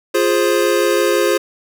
square chord, F minor, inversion none, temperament equal with one note detuned, 349.2 / 415.3 / 526.9 Hz, F4 / Ab4 / C5, 0 / 0 / +12 cents, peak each -18 dBFS, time 0.14-1.38 s, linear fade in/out 10 ms, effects none

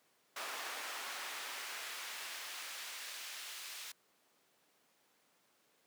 brown noise with high-pass filter sweep, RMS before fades -45 dBFS, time 0.36-3.92 s, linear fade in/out 5 ms, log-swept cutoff 1100 to 3100 Hz, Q 0.7, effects pink hiss -72 dBFS RMS until 5.86 s + high-pass 300 Hz 12 dB/octave

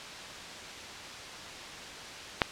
click, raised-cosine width 0.3 ms, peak -5 dBFS, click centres 2.418 s, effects white hiss -42 dBFS RMS until 2.51 s + low-pass 5000 Hz 12 dB/octave

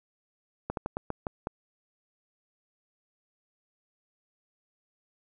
slowing click train, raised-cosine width 1 ms, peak -17 dBFS, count 7, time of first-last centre 0.7-1.471 s, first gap 72 ms, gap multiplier 1.23, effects none

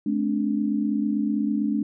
sine tone cluster, 214.3 / 261.1 / 290 Hz, A3 / C4 / D4, -45 / -3 / -22 cents, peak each -24 / -30 / -25 dBFS, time 0.06-1.83 s, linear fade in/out 5 ms, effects none

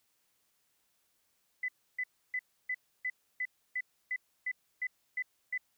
sine tone bursts, 2005 Hz, B6, 26 cents sharp, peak -31 dBFS, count 12, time 1.63-5.578 s, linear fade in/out 5 ms, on 54 ms, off 300 ms, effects white hiss -75 dBFS RMS until 5.77 s

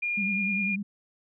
sine tone, 2417 Hz, D7, 49 cents sharp, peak -26 dBFS, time 0.02-0.76 s, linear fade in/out 10 ms
sine tone with vibrato, 197.7 Hz, G3, 15 cents sharp, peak -29 dBFS, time 0.17-0.83 s, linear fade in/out 10 ms, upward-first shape sine, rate 10 Hz, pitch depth 77 cents each way
effects none

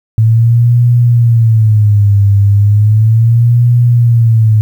sine tone with vibrato, 110 Hz, A2, in tune, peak -4 dBFS, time 0.18-4.61 s, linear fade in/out 0 ms, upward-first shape sine, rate 0.35 Hz, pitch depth 160 cents each way, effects 7-bit

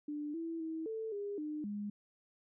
sine tone with pitch steps, 296.2 / 329.9 / 321.4 / 443.2 / 406.3 / 302.6 / 206 Hz, D4 / E4 / E4 / A4 / G#4 / D#4 / G#3, +15 / +1 / -44 / +13 / -38 / -48 / -14 cents, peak -37 dBFS, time 0.08-1.9 s, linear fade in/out 5 ms, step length 260 ms, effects none

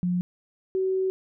sine tone pair in turn, 178.4 / 378 Hz, F3 / F#4, +37 / +37 cents, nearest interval octave + minor second, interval 1300 cents, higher second, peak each -22 dBFS, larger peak neither, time 0.03-0.21 / 0.75-1.1 s, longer second, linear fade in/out 0 ms, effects none

